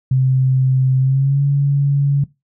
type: tone with pitch glide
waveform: sine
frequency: 130.81 to 141.01 Hz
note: C3 to C#3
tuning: 0 to +30 cents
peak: -11 dBFS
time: 0.11-2.24 s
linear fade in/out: 5 ms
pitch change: +130 cents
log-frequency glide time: 0.99-1.42 s
effects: noise-tail reverb RT60 0.2 s tail -19 dB re dry